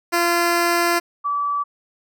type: tone pair in turn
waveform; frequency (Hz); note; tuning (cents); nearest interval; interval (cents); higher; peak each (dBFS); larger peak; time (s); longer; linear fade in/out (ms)
10% pulse / sine; 343.9 / 1152.7; F4 / D6; -27 / -33; octave + major sixth; 2094; second; -8 / -19; first; 0.12-1 / 1.24-1.64; first; 20
effects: none